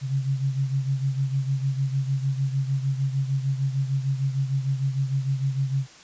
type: beating tone pair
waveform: sine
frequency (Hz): 134.3 / 140.9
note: C3 / C#3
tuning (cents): +46 / +29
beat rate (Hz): 6.6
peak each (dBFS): -23 / -29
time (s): 0.01-5.87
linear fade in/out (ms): 50
effects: white hiss -48 dBFS RMS until 6.03 s + resampled to 16000 Hz